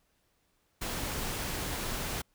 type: noise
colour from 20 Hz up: pink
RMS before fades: -35 dBFS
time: 0.81-2.22 s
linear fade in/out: 10 ms
effects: pink hiss -73 dBFS RMS until 2.34 s